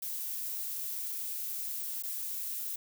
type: noise with dropouts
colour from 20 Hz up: violet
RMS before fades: -37 dBFS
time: 0.02-2.76 s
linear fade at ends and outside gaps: 5 ms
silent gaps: 2.025-2.034 s
effects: none